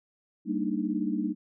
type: chord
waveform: sine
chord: Eb major seventh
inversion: first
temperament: equal with one note detuned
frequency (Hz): 196 / 229.5 / 293.7 / 311.1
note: G3 / Bb3 / D4 / Eb4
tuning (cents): 0 / -27 / 0 / 0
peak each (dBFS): -32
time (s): 0.45-1.35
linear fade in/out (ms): 50
effects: none